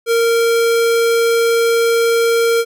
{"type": "tone", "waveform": "square", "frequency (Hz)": 462.7, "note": "A#4", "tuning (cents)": -13, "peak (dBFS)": -12, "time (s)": [0.06, 2.65], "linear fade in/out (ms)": 50, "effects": []}